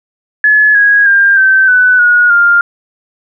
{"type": "tone with pitch steps", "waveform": "sine", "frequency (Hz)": [1708, 1652.7, 1599.2, 1547.4, 1497.2, 1448.7, 1401.8], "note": ["G#6", "G#6", "G6", "G6", "F#6", "F#6", "F6"], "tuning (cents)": [48, -9, 34, -23, 20, -37, 6], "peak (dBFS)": -4, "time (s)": [0.44, 2.61], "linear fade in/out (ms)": 2, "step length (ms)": 310, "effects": []}